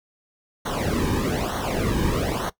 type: noise with flanger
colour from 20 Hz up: brown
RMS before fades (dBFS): -24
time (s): 0.65-2.5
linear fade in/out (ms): 10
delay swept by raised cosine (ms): 0.4 to 1.5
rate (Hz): 1.1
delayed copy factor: -0.9
effects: noise-tail reverb RT60 0.1 s tail -19 dB re dry

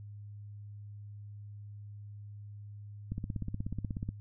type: click train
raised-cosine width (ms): 5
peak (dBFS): -23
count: 17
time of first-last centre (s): 3.12-4.09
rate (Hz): 16.5
effects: noise-tail reverb RT60 0.1 s tail -26 dB re dry + added 103 Hz sine -44 dBFS peak until 4.2 s

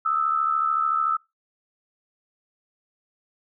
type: tone pair together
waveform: sine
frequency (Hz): 1244 / 1317.6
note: D#6 / E6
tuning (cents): -1 / -1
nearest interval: minor second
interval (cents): 100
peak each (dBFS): -26 / -21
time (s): 0.05-1.17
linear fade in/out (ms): 10
effects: noise-tail reverb RT60 0.2 s tail -23 dB re dry

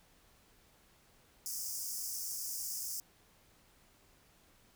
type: high-pass noise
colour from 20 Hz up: pink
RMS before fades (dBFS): -40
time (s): 1.46-3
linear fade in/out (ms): 0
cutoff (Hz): 5000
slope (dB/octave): 96
effects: pink hiss -66 dBFS RMS until 4.75 s

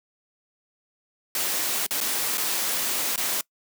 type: noise with dropouts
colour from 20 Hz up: white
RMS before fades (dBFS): -26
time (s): 1.35-3.41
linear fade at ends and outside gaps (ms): 2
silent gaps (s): 1.865-1.908 / 2.004-2.011 / 2.373-2.379 / 3.16-3.177
effects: noise-tail reverb RT60 0.1 s tail -23 dB re dry + high-pass 200 Hz 12 dB/octave

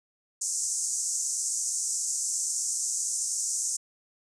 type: band-pass noise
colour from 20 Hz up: white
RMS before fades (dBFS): -30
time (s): 0.41-3.77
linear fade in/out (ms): 10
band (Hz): 6000 to 8500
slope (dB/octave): 48
effects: none

